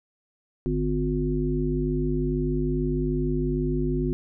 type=harmonic tone with a mistuned harmonic; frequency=51.2 Hz; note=G#1; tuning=24 cents flat; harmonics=1 / 3 / 5 / 7; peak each=-28 / -28 / -28 / -28 dBFS; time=0.66-4.13 s; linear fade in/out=0 ms; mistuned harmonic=3; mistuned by=-47 cents; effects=none